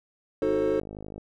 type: chord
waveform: triangle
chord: D# diminished seventh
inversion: none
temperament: equal with one note detuned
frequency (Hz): 311.1 / 370 / 440 / 534.2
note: D#4 / F#4 / A4 / C5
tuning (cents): 0 / 0 / 0 / +36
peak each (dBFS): -27 / -27 / -24 / -27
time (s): 0.42-0.8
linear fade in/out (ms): 2
type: click train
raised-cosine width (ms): 2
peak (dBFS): -26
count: 40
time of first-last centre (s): 0.43-1.18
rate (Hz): 52
effects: none